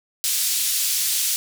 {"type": "band-pass noise", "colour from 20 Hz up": "white", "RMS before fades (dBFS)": -22, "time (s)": [0.24, 1.36], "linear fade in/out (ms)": 0, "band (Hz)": [3600, 13000], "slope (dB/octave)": 12, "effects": []}